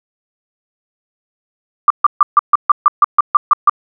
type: tone bursts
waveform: sine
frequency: 1182 Hz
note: D6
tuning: 11 cents sharp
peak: -3 dBFS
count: 12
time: 1.88-3.696 s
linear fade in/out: 2 ms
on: 23 ms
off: 140 ms
effects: none